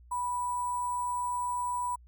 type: tone with sample-and-hold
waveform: sine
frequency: 984 Hz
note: B5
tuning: 7 cents flat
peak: -29 dBFS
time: 0.11-1.96 s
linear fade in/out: 10 ms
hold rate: 8820 Hz
effects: added 60 Hz sine -52 dBFS peak until 2.07 s

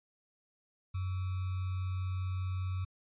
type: tone with sample-and-hold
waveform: sine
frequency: 92.5 Hz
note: F#2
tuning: in tune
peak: -32 dBFS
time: 0.94-2.85 s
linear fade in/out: 10 ms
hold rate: 1225 Hz
effects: resampled to 8000 Hz

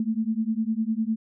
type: beating tone pair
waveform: sine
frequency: 217 / 226.9 Hz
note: A3 / A#3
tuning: -24 / -47 cents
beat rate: 9.9 Hz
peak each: -26 dBFS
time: 0-1.16 s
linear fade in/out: 2 ms
effects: none

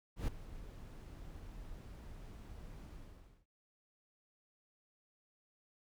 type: noise with ADSR envelope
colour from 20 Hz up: brown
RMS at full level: -34 dBFS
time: 0.16-3.46 s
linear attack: 120 ms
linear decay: 6 ms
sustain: -16 dB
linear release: 540 ms
effects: none

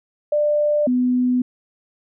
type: tone pair in turn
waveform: sine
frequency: 594 / 249.7 Hz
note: D5 / B3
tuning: +20 / +19 cents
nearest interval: octave + minor third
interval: 1501 cents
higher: first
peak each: -15 dBFS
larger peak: neither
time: 0.32-0.87 / 0.87-1.42 s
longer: neither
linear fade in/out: 5 ms
effects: none

